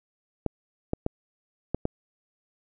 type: clicks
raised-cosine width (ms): 2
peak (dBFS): -12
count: 5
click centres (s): 0.463 / 0.934 / 1.064 / 1.746 / 1.854
effects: none